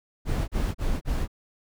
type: noise bursts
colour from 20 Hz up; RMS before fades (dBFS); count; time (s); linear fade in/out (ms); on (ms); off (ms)
brown; -25; 4; 0.25-1.278; 50; 230; 36
effects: none